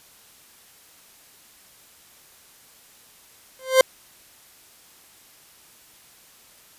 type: tone with exponential growth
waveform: 40% pulse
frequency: 522 Hz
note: C5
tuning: 4 cents flat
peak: -7 dBFS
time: 3.59-3.81 s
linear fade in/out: 2 ms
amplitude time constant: 46 ms
effects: white hiss -52 dBFS RMS until 6.78 s + resampled to 32000 Hz